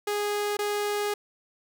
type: tone with dropouts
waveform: sawtooth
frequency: 413.4 Hz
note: G#4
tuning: 8 cents flat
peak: -22 dBFS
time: 0.07-1.14 s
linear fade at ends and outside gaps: 5 ms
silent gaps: 0.57-0.589 s
effects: none